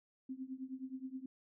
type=tone with tremolo; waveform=sine; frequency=261.6 Hz; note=C4; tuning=in tune; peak=-38 dBFS; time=0.29-1.26 s; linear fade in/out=5 ms; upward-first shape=triangle; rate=9.5 Hz; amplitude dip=95%; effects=none